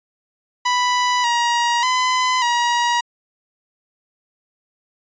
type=tone with pitch steps; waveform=sawtooth; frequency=989 / 949 / 1013 / 955 Hz; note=B5 / A#5 / B5 / A#5; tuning=+2 / +31 / +44 / +42 cents; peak=-12 dBFS; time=0.65-3.01 s; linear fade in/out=10 ms; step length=590 ms; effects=resampled to 16000 Hz